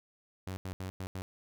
sawtooth tone bursts at uneven times, 93.7 Hz, F#2, 22 cents sharp, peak -33 dBFS, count 5, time 0.47-0.57 / 0.65-0.73 / 0.8-0.9 / 1-1.07 / 1.15-1.22 s, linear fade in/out 0 ms, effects none

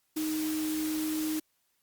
sine tone in noise, 311.1 Hz, D#4, in tune, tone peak -29 dBFS, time 0.16-1.4 s, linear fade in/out 10 ms, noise white, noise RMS -39 dBFS, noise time 0.16-1.4 s, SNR +7 dB, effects white hiss -74 dBFS RMS until 1.82 s + Opus 48 kbps

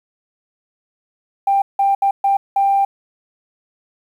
sine tone bursts at uneven times, 791 Hz, G5, 15 cents sharp, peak -11 dBFS, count 5, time 1.47-1.62 / 1.79-1.95 / 2.02-2.11 / 2.24-2.37 / 2.56-2.85 s, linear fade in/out 5 ms, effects tanh soft clip ceiling -7 dBFS + 8-bit

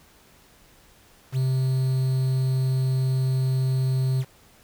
triangle tone with quantisation, 130.81 Hz, C3, in tune, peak -18 dBFS, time 1.32-4.25 s, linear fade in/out 50 ms, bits 7, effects pink hiss -55 dBFS RMS until 4.63 s

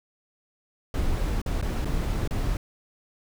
brown noise with dropouts, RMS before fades -26 dBFS, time 0.94-2.57 s, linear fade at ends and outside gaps 2 ms, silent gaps 1.417-1.461 / 1.615-1.625 / 1.847-1.854 / 2.276-2.308 s, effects none

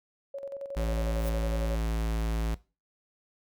sine tone with tremolo, 554.4 Hz, C#5, in tune, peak -33 dBFS, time 0.34-1.76 s, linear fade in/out 5 ms, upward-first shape square, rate 11 Hz, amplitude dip 60%
square tone, 55.3 Hz, A1, 9 cents sharp, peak -28 dBFS, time 0.76-2.55 s, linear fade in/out 10 ms
blue noise with exponential growth, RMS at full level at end -40 dBFS, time 1.08-1.29 s, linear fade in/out 0 ms, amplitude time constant 44 ms
effects noise-tail reverb RT60 0.3 s tail -19 dB re dry

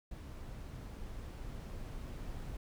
brown noise with level ramp, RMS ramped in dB -46 to -43 dBFS, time 0.11-2.57 s, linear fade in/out 5 ms, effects none

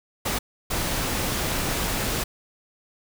pink noise bursts at uneven times, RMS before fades -26 dBFS, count 2, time 0.25-0.39 / 0.7-2.24 s, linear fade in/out 10 ms, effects none

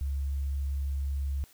sine tone, 69.3 Hz, C#2, in tune, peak -28 dBFS, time 0.01-1.44 s, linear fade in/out 0 ms, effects white hiss -59 dBFS RMS until 1.53 s

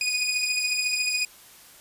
20% pulse beating tone pair, 2474 / 2488 Hz, D#7 / D#7, -10 / -1 cents, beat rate 14 Hz, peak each -20 / -24 dBFS, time 0.01-1.25 s, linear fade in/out 2 ms, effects white hiss -50 dBFS RMS until 1.8 s + resampled to 32000 Hz

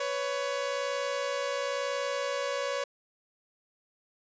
sawtooth tone pair together, 498 / 559 Hz, B4 / C#5, +14 / +14 cents, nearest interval major second, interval 200 cents, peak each -31 / -27 dBFS, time 0-2.84 s, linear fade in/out 5 ms, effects resampled to 16000 Hz

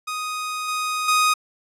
sawtooth tone with level steps, 1247 Hz, D#6, 3 cents sharp, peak -22 / -19 / -12 dBFS, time 0.07-1.34 s, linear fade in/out 10 ms, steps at 0.68 / 1.08 s, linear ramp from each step 5 ms, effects low-pass 12000 Hz 12 dB/octave

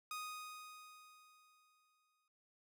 sawtooth tone with exponential decay, 1244.5 Hz, D#6, in tune, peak -38 dBFS, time 0.11-2.28 s, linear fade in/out 2 ms, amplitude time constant 470 ms, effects none

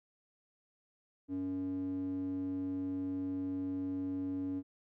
square tone with band-pass filter, 93.3 Hz, F#2, 15 cents sharp, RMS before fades -37 dBFS, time 1.28-4.63 s, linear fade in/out 50 ms, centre 300 Hz, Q 6.9, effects none

